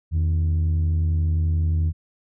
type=tone pair together; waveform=sine; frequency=82.68 / 154.1 Hz; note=E2 / D#3; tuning=+6 / -16 cents; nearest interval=major seventh; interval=1078 cents; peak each=-16 / -26 dBFS; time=0.11-1.93 s; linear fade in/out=50 ms; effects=tanh soft clip ceiling -16 dBFS